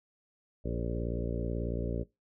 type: harmonic tone with a mistuned harmonic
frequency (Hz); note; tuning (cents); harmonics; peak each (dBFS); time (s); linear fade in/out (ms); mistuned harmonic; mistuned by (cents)
58.27; A#1; 0; 1 / 2 / 3 / 4 / 5 / 6 / 7 / 8 / 9 / 10; -35 / -38 / -40 / -41 / -42 / -43 / -43 / -44 / -45 / -45; 0.64-2.04; 20; 8; -17
effects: noise-tail reverb RT60 0.2 s tail -20 dB re dry